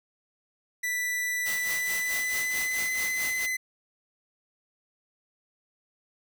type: tone with pitch glide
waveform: 45% pulse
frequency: 1975.5 to 2029 Hz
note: B6 to B6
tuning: 0 to +46 cents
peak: -27 dBFS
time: 0.83-3.57 s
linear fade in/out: 10 ms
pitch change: +46 cents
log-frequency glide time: 1.48-2.94 s
type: noise with tremolo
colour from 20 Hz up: white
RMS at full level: -34 dBFS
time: 1.45-3.47 s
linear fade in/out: 20 ms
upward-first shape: sine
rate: 4.6 Hz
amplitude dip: 75%
effects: none